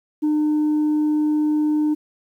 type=tone; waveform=sine; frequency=302.7 Hz; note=D#4; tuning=48 cents flat; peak=-14 dBFS; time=0.22-1.95 s; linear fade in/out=20 ms; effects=tanh soft clip ceiling -15 dBFS + 9-bit